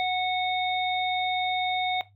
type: harmonic tone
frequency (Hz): 736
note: F#5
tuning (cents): -9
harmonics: 1 / 3 / 5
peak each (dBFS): -25 / -30 / -32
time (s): 0-2.01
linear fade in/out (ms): 0
effects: noise-tail reverb RT60 0.2 s tail -17 dB re dry + added 100 Hz sine -56 dBFS peak until 2.15 s